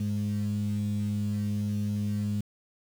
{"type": "tone pair together", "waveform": "sine", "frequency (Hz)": [103.31, 206.9], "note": ["G#2", "G#3"], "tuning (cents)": [-9, -6], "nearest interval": "octave", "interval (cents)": 1203, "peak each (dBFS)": -28, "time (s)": [0, 2.41], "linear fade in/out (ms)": 5, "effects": ["tanh soft clip ceiling -22 dBFS", "8-bit"]}